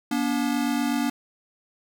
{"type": "tone pair together", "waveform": "square", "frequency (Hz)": [239.3, 287.4], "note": ["A#3", "D4"], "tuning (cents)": [46, -37], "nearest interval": "minor third", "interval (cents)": 317, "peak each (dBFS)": -26, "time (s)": [0.11, 1.1], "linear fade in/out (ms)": 5, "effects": []}